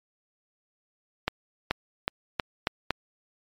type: accelerating click train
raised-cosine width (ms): 0.3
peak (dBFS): -8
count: 6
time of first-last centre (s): 1.28-2.907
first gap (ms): 430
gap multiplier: 0.86
effects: MP3 96 kbps